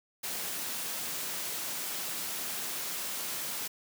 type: high-pass noise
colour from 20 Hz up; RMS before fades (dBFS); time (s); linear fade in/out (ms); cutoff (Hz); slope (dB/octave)
white; -36; 0.23-3.68; 10; 120; 24
effects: none